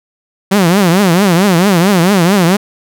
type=tone with vibrato; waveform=sawtooth; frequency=185 Hz; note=F#3; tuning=in tune; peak=-3 dBFS; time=0.51-2.57 s; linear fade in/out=10 ms; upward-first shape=triangle; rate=4.5 Hz; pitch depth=240 cents each way; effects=none